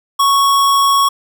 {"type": "tone", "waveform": "square", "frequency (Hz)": 1108.7, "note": "C#6", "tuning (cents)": 0, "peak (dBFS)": -10, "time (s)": [0.19, 1.09], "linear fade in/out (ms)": 10, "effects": []}